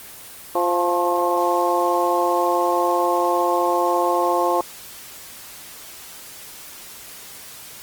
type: harmonic tone with a mistuned harmonic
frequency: 174.61 Hz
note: F3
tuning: in tune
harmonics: 2 / 3 / 4 / 5 / 6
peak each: -23 / -23 / -23 / -23 / -23 dBFS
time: 0.55-4.61 s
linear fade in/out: 2 ms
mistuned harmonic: 6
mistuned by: +40 cents
effects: white hiss -39 dBFS RMS until 7.82 s + Opus 24 kbps